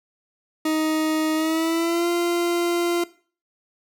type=tone with pitch glide; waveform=40% pulse; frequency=313.2 to 345.5 Hz; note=D#4 to F4; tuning=+11 to -19 cents; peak=-19 dBFS; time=0.65-3.04 s; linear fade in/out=5 ms; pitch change=+170 cents; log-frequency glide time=1.35-2.08 s; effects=noise-tail reverb RT60 0.4 s tail -18 dB re dry